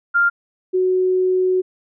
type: tone pair in turn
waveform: sine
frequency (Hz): 1396.9 / 370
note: F6 / F#4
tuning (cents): 0 / 0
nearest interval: octave + major seventh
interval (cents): 2300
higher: first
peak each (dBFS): -12 / -14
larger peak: first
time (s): 0.14-0.3 / 0.73-1.62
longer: second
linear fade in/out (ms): 20
effects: none